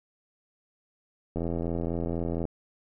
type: click train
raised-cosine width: 2 ms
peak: -18 dBFS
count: 93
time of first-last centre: 1.36-2.453 s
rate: 84.2 Hz
effects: none